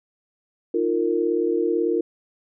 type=chord; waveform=sine; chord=Eb suspended second; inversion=none; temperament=equal with one note detuned; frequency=311.1 / 349.2 / 459.7 Hz; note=Eb4 / F4 / Bb4; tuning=0 / 0 / -24 cents; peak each=-26 / -22 / -23 dBFS; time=0.74-2.01 s; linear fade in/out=5 ms; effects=none